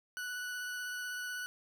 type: tone with vibrato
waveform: 40% pulse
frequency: 1480 Hz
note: F#6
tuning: in tune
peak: -37 dBFS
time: 0.17-1.46 s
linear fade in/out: 0 ms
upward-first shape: triangle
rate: 16 Hz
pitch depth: 14 cents each way
effects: none